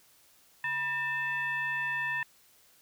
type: tone with frequency modulation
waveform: sine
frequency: 1799 Hz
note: A6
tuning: 38 cents sharp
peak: -29 dBFS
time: 0.64-2.23 s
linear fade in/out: 2 ms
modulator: 828 Hz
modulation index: 0.77
effects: white hiss -62 dBFS RMS until 2.81 s